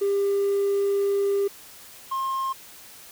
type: tone pair in turn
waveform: triangle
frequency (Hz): 399.1 / 1065.5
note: G4 / C6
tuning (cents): +31 / +31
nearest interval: octave + perfect fourth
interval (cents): 1700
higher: second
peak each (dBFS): -17 / -22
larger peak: first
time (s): 0.01-1.48 / 2.11-2.53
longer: first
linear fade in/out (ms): 10
effects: tanh soft clip ceiling -16 dBFS + white hiss -46 dBFS RMS until 3.11 s